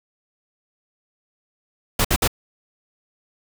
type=noise bursts; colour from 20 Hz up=pink; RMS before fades=-18 dBFS; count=3; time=1.99-2.277 s; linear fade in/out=5 ms; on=57 ms; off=58 ms; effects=none